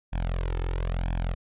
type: tone with flanger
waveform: sawtooth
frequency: 43.13 Hz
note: F1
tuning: 21 cents flat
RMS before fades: -28 dBFS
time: 0.12-1.35 s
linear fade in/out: 20 ms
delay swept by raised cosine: 1.2 to 2.3 ms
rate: 1 Hz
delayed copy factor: +0.95
effects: resampled to 8000 Hz